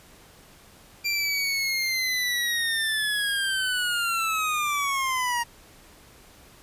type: linear sweep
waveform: 25% pulse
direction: down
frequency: 2374 to 935 Hz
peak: -20 dBFS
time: 1.04-5.44 s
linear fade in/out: 20 ms
effects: pink hiss -52 dBFS RMS until 6.62 s + resampled to 32000 Hz